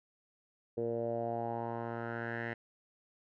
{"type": "tone with low-pass filter sweep", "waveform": "10% pulse", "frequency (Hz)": 116.54, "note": "A#2", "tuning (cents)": 0, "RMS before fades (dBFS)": -37, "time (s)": [0.77, 2.54], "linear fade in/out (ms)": 10, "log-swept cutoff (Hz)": [450, 2000], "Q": 4.4, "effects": []}